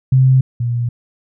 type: tone pair in turn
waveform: sine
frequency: 130.81 / 119.58 Hz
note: C3 / A#2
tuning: 0 / +45 cents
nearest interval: major second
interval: 155 cents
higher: first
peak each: -7 / -15 dBFS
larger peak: first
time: 0.12-0.41 / 0.6-0.89 s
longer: neither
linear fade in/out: 5 ms
effects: none